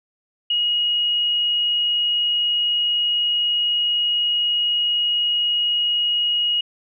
sine tone, 2889 Hz, F#7, 42 cents flat, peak -17 dBFS, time 0.5-6.61 s, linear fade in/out 5 ms, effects none

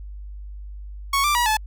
sawtooth tone with pitch steps, 1107 / 1179 / 963 / 865 Hz, C#6 / D6 / B5 / A5, -3 / +6 / -44 / -30 cents, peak -14 dBFS, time 1.13-1.57 s, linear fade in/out 5 ms, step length 110 ms, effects added 50 Hz sine -33 dBFS peak until 1.66 s

